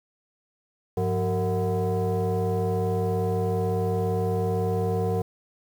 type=tone with frequency modulation; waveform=sine; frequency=178.4 Hz; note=F3; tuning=37 cents sharp; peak=-21 dBFS; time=0.97-5.22 s; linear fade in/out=5 ms; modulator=279 Hz; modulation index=1.7; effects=tanh soft clip ceiling -18 dBFS + 8-bit